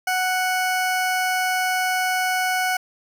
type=tone; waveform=20% pulse; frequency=740 Hz; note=F#5; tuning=in tune; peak=-15 dBFS; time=0.07-2.77 s; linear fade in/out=5 ms; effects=none